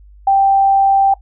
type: tone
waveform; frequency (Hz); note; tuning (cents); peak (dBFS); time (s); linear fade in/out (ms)
sine; 784; G5; 0; -8; 0.27-1.14; 5
effects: noise-tail reverb RT60 0.1 s tail -19 dB re dry + added 50 Hz sine -39 dBFS peak until 1.21 s